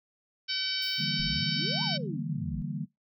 harmonic tone, 762 Hz, G5, 49 cents flat, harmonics 2 / 3 / 4 / 5 / 6 / 7, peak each -40 / -38 / -35 / -37 / -34 / -35 dBFS, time 0.48-1.98 s, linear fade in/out 20 ms
violet noise with exponential decay, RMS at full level -46 dBFS, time 0.82-1.33 s, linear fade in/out 2 ms, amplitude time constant 110 ms
sine chord, E half-diminished seventh, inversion third, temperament equal, 146.83 / 164.81 / 196 / 233.1 Hz, D3 / E3 / G3 / Bb3, 0 / 0 / 0 / 0 cents, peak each -35 / -37 / -38 / -39 dBFS, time 0.98-2.86 s, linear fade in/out 20 ms
sine exponential two-way sweep, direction up then down, 30.49 to 994 to 48.28 Hz, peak -37 dBFS, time 1.19-2.62 s, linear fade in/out 0 ms, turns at 1.83 s
effects noise-tail reverb RT60 0.2 s tail -24 dB re dry

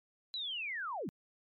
sine linear sweep, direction down, 4046 to 138.59 Hz, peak -36 dBFS, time 0.34-1.09 s, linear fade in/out 0 ms, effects MP3 96 kbps

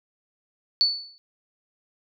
sine tone with exponential decay, 4467 Hz, C#8, 12 cents sharp, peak -14 dBFS, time 0.81-1.18 s, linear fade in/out 0 ms, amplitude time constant 80 ms, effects none

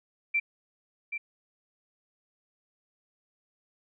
sine tone with echo, 2349 Hz, D7, in tune, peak -23 dBFS, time 0.34-0.4 s, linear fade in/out 10 ms, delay 780 ms, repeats 1, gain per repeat -8 dB, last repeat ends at 1.18 s, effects none

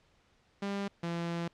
sawtooth tone pair in turn, 199.5 / 169.81 Hz, G3 / F3, +31 / -48 cents, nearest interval minor third, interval 279 cents, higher first, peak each -29 / -29 dBFS, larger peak neither, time 0.62-0.88 / 1.03-1.48 s, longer second, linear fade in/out 5 ms, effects pink hiss -68 dBFS RMS until 1.53 s + low-pass 5000 Hz 12 dB/octave

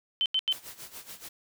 sine tone bursts, 3075 Hz, G7, 34 cents flat, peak -23 dBFS, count 3, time 0.21-0.526 s, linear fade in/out 0 ms, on 48 ms, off 86 ms
white noise with tremolo, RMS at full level -42 dBFS, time 0.51-1.29 s, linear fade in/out 10 ms, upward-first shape sine, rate 7 Hz, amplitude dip 80%
effects none

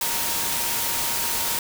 sine tone in noise, 933 Hz, A#5, 1 cent sharp, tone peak -35 dBFS, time 0.01-1.59 s, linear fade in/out 2 ms, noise white, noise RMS -25 dBFS, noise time 0.01-1.59 s, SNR -13 dB, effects none

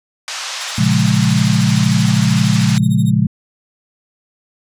white band-pass noise, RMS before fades -25 dBFS, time 0.28-2.78 s, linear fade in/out 0 ms, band 700 to 6400 Hz, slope 24 dB/octave
15% pulse tone with tremolo, 3719 Hz, A#7, 5 cents flat, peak -23 dBFS, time 0.6-3.11 s, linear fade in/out 10 ms, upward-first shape sine, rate 13 Hz, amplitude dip 100%
sine chord, Bb minor seventh, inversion none, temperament equal, 116.54 / 138.59 / 174.61 / 207.7 Hz, Bb2 / Db3 / F3 / Ab3, 0 / 0 / 0 / 0 cents, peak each -16 dBFS, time 0.78-3.27 s, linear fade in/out 5 ms
effects resampled to 32000 Hz

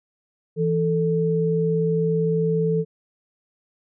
sine tone pair together, 164.81 / 441.2 Hz, E3 / A4, 0 / +5 cents, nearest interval octave + perfect fourth, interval 1705 cents, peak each -21 dBFS, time 0.56-2.85 s, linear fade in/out 50 ms, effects none

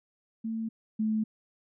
sine tone pair in turn, 224 / 217.5 Hz, A3 / A3, +31 / -20 cents, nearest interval minor second, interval 51 cents, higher first, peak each -30 / -25 dBFS, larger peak second, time 0.44-0.69 / 0.99-1.24 s, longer neither, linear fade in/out 10 ms, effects none

